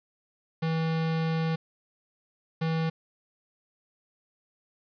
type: tone pair in turn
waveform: square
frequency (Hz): 161.9 / 161.9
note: E3 / E3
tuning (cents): -31 / -31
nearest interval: unison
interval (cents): 0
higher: neither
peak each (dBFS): -26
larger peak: neither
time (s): 0.62-1.56 / 2.61-2.9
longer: first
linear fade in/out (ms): 10
effects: resampled to 11025 Hz + 9-bit